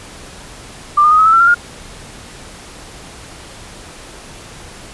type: tone with pitch steps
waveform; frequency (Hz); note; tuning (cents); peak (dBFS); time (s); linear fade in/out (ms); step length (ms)
sine; 1186 / 1216.5 / 1247.8 / 1280 / 1312.9 / 1346.7 / 1381.4 / 1416.9; D6 / D#6 / D#6 / D#6 / E6 / E6 / F6 / F6; +17 / -39 / +5 / +49 / -7 / +37 / -19 / +25; -6; 0.97-1.546; 10; 72
effects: pink hiss -35 dBFS RMS until 4.93 s + resampled to 24000 Hz